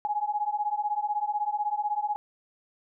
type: beating tone pair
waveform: sine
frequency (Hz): 828 / 844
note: G#5 / G#5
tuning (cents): -5 / +28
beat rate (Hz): 16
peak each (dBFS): -29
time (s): 0.05-2.16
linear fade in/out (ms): 0
effects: none